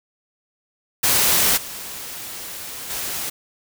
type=noise with level steps; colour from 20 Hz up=white; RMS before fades=-17 / -33 / -27 dBFS; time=1.03-3.3 s; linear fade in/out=10 ms; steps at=1.56 / 2.89 s; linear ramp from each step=20 ms; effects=none